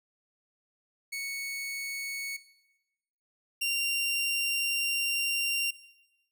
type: tone pair in turn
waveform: sawtooth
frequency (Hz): 2217 / 2771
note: C#7 / F7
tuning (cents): 0 / -14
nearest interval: major third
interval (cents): 386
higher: second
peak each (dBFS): -30 / -24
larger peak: second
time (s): 1.12-2.37 / 3.61-5.71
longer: second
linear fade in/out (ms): 10
effects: noise-tail reverb RT60 1.0 s tail -17 dB re dry